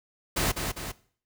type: noise with echo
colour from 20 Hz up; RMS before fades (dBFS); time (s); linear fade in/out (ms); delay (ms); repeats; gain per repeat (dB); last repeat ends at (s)
pink; -26; 0.36-0.52; 10; 200; 2; -5; 0.92
effects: noise-tail reverb RT60 0.5 s tail -19 dB re dry